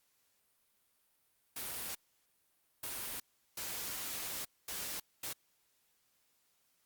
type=noise bursts at uneven times; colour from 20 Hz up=white; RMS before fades=-41 dBFS; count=5; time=1.56-1.95 / 2.83-3.2 / 3.57-4.45 / 4.68-5 / 5.23-5.33 s; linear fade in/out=5 ms; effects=white hiss -75 dBFS RMS until 6.85 s + Opus 48 kbps